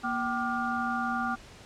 harmonic tone with a mistuned harmonic, 236.9 Hz, A#3, 28 cents sharp, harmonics 1 / 3 / 5 / 6, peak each -33 / -33 / -33 / -33 dBFS, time 0.03-1.36 s, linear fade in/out 20 ms, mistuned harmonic 3, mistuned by +140 cents, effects pink hiss -50 dBFS RMS until 1.65 s + low-pass 7000 Hz 12 dB/octave

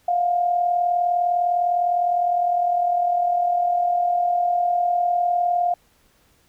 sine tone with amplitude modulation, 705 Hz, F5, 16 cents sharp, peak -15 dBFS, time 0.08-5.74 s, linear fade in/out 5 ms, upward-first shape sine, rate 39.8 Hz, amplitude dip 50%, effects pink hiss -60 dBFS RMS until 6.48 s

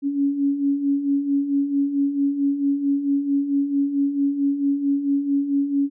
sine beating tone pair, 277.2 / 281.7 Hz, C#4 / C#4, 0 / +28 cents, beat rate 4.5 Hz, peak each -26 / -19 dBFS, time 0.02-5.9 s, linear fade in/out 50 ms, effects none

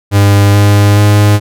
45% pulse tone with pitch steps, 101 / 102.29 / 103.6 Hz, G#2 / G#2 / G#2, -48 / -26 / -4 cents, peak -4 dBFS, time 0.11-1.4 s, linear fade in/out 50 ms, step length 430 ms, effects none

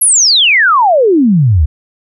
sine exponential sweep, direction down, 11570 to 68.3 Hz, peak -5 dBFS, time 0.01-1.66 s, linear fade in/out 10 ms, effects none

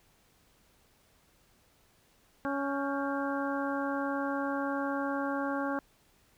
harmonic tone with a mistuned harmonic, 278.7 Hz, C#4, 9 cents sharp, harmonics 1 / 2 / 3 / 4 / 5 / 6, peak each -33 / -36 / -38 / -39 / -40 / -41 dBFS, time 2.45-5.79 s, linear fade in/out 0 ms, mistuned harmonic 6, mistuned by -89 cents, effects pink hiss -66 dBFS RMS until 6.37 s

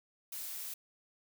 blue noise, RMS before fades -42 dBFS, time 0.32-0.74 s, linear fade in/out 5 ms, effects none

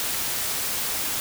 white noise, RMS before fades -27 dBFS, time 0-1.2 s, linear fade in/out 0 ms, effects none

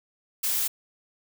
blue noise, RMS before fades -26 dBFS, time 0.43-0.68 s, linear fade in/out 10 ms, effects none

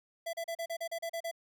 square tone bursts, 668 Hz, E5, 23 cents sharp, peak -35 dBFS, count 10, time 0.26-1.314 s, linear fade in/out 10 ms, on 73 ms, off 36 ms, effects none

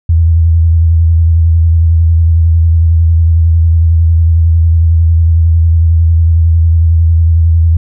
sine tone with vibrato, 82.3 Hz, E2, 2 cents flat, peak -4 dBFS, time 0.09-7.77 s, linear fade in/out 5 ms, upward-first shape square, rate 11 Hz, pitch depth 32 cents each way, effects none

